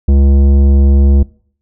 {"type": "tone with tanh clipping", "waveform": "sine", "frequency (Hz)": 69.3, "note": "C#2", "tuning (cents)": 0, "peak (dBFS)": -7, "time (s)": [0.08, 1.23], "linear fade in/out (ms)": 5, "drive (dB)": 13, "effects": ["noise-tail reverb RT60 0.5 s tail -21 dB re dry"]}